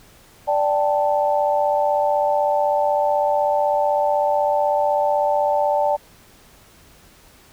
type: chord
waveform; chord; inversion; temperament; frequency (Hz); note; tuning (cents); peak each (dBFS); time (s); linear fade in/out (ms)
sine; D suspended fourth; none; equal; 587.3 / 784 / 880; D5 / G5 / A5; 0 / 0 / 0; -19 / -22 / -21; 0.47-5.97; 20
effects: pink hiss -50 dBFS RMS until 7.52 s